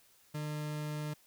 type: tone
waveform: 40% pulse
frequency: 150.6 Hz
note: D3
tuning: 44 cents sharp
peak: -35 dBFS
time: 0.34-1.14 s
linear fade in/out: 10 ms
effects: white hiss -65 dBFS RMS until 1.26 s